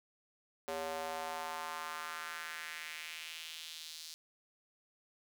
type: tone with high-pass filter sweep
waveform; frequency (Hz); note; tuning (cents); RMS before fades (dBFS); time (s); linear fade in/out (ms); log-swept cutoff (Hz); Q
square; 80.5; E2; -41; -43; 0.68-4.14; 0; 510 to 4600; 2.2
effects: none